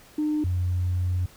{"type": "tone pair in turn", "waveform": "sine", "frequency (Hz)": [303, 90.08], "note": ["D#4", "F#2"], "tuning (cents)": [-46, -46], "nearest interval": "octave + major sixth", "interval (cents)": 2100, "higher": "first", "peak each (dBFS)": -21, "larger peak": "neither", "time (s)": [[0.18, 0.44], [0.44, 1.26]], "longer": "second", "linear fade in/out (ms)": 5, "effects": ["tanh soft clip ceiling -18 dBFS", "pink hiss -52 dBFS RMS until 1.36 s"]}